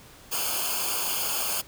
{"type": "noise with comb filter", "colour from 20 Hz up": "white", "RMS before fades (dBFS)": -28, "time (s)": [0.31, 1.62], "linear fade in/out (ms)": 20, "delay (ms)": 0.52, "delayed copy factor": -1, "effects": ["pink hiss -50 dBFS RMS until 1.67 s"]}